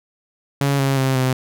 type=tone with pitch steps; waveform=sawtooth; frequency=140 / 136.41 / 132.91 / 129.5 Hz; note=C#3 / C#3 / C3 / C3; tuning=+18 / -27 / +28 / -17 cents; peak=-12 dBFS; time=0.61-1.33 s; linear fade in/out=2 ms; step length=180 ms; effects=none